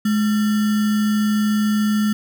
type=tone with sample-and-hold; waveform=sine; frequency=211.5 Hz; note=G#3; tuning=32 cents sharp; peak=-15 dBFS; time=0.05-2.13 s; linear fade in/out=5 ms; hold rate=1575 Hz; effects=none